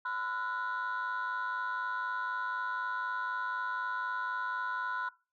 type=tone cluster; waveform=sine; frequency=1009 / 1358 / 1462 Hz; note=B5 / F6 / F#6; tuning=+37 / -49 / -21 cents; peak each=-35 / -39 / -35 dBFS; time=0.05-5.09 s; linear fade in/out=5 ms; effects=noise-tail reverb RT60 0.3 s tail -20 dB re dry + tanh soft clip ceiling -28 dBFS